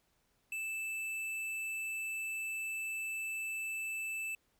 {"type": "tone with tanh clipping", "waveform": "sine", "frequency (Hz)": 2638, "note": "E7", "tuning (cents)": 1, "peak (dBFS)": -38, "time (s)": [0.52, 4.35], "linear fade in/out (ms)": 2, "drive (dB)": 13, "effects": ["pink hiss -75 dBFS RMS until 4.59 s"]}